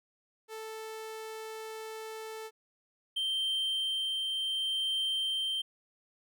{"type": "tone", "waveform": "sawtooth", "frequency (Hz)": 440.2, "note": "A4", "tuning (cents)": 1, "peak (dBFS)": -36, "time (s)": [0.48, 2.51], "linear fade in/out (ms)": 50}
{"type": "tone with tremolo", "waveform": "triangle", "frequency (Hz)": 3136, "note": "G7", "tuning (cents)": 0, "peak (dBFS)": -27, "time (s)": [3.16, 5.62], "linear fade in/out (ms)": 10, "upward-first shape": "triangle", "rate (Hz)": 0.68, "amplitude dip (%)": 25}
{"effects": []}